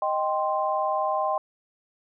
sine chord, C minor, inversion first, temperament equal, 622.3 / 784 / 1046.5 Hz, Eb5 / G5 / C6, 0 / 0 / 0 cents, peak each -27 dBFS, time 0.02-1.38 s, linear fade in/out 2 ms, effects none

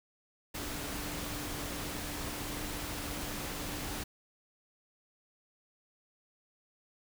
sine tone in noise, 294.4 Hz, D4, 4 cents sharp, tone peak -46 dBFS, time 0.54-4.04 s, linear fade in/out 10 ms, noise pink, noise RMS -39 dBFS, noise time 0.54-4.04 s, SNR -10 dB, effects none

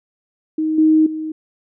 sine tone with level steps, 313.4 Hz, D#4, 13 cents sharp, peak -16 / -9 / -22 dBFS, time 0.58-1.32 s, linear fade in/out 5 ms, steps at 0.78 / 1.06 s, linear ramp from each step 5 ms, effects none

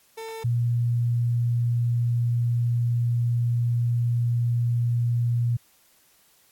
30% pulse / sine tone pair in turn, 447.7 / 119.23 Hz, A4 / A#2, +30 / +39 cents, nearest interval octave + major seventh, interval 2291 cents, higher first, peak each -31 / -20 dBFS, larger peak second, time 0.17-0.44 / 0.44-5.57 s, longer second, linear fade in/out 10 ms, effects white hiss -60 dBFS RMS until 6.51 s + AAC 64 kbps

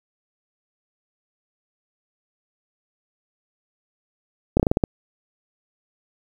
slowing click train, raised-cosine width 2 ms, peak -3 dBFS, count 7, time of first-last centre 4.57-4.838 s, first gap 27 ms, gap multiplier 1.2, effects 7-bit

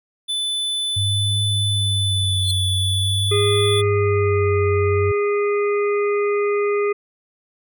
square tone with pitch glide, 3500 to 3454 Hz, A7 to A7, -10 to -33 cents, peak -21 dBFS, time 0.28-3.82 s, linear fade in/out 20 ms, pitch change -23 cents, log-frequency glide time 2.09-2.6 s
sine tone with vibrato, 98 Hz, G2, in tune, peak -19 dBFS, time 0.96-5.12 s, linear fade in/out 10 ms, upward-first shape sine, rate 0.46 Hz, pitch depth 78 cents each way
35% pulse tone with exponential growth, 4186 Hz, C8, in tune, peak -18 dBFS, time 2.41-2.51 s, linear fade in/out 2 ms, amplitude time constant 20 ms
harmonic tone, 410 Hz, G#4, 22 cents flat, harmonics 1 / 3 / 5 / 6, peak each -17 / -27 / -31 / -33 dBFS, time 3.31-6.93 s, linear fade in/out 10 ms
effects none

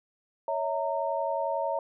sine tone cluster, 559 / 650 / 921 Hz, C#5 / E5 / A#5, +14 / -24 / -21 cents, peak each -31 dBFS, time 0.48-1.79 s, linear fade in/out 2 ms, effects none

